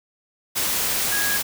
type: tone in noise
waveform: sine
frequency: 1652 Hz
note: G#6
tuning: 10 cents flat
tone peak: -24 dBFS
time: 1.11-1.38 s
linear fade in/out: 20 ms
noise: white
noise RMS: -23 dBFS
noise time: 0.55-1.43 s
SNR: -4 dB
effects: none